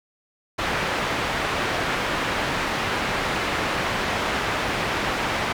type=low-pass noise; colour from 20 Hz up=white; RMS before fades=-25 dBFS; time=0.58-5.53 s; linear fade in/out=10 ms; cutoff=2000 Hz; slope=12 dB/octave; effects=none